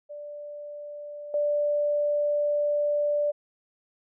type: tone with level steps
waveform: sine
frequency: 587.3 Hz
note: D5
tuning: in tune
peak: -36 / -22 dBFS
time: 0.09-3.32 s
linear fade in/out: 20 ms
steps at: 1.34 s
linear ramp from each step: 2 ms
effects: none